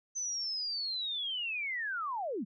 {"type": "linear sweep", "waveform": "sine", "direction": "down", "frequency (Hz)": [6160, 164.81], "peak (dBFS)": -33, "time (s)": [0.15, 2.45], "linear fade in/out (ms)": 20, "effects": []}